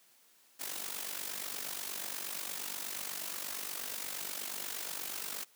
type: noise with amplitude modulation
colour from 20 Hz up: white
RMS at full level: -37 dBFS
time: 0.59-5.45 s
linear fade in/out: 20 ms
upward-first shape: sine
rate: 48.4 Hz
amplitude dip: 70%
effects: white hiss -65 dBFS RMS until 5.55 s + high-pass 200 Hz 12 dB/octave